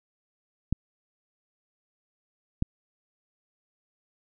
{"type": "clicks", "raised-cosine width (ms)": 5, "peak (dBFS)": -12, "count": 2, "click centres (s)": [0.726, 2.624], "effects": []}